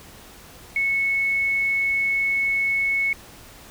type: tone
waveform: sine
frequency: 2202 Hz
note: C#7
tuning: 12 cents flat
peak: -19 dBFS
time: 0.76-3.13 s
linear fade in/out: 2 ms
effects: pink hiss -45 dBFS RMS until 3.7 s